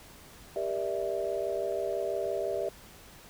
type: chord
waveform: sine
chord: E half-diminished seventh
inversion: first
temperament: just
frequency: 395.6 / 474.7 / 593.3 / 659.3 Hz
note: G4 / Bb4 / D5 / E5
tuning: +16 / +31 / +18 / 0 cents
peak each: -34 / -37 / -34 / -34 dBFS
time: 0.56-2.69 s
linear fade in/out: 2 ms
effects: pink hiss -52 dBFS RMS until 3.29 s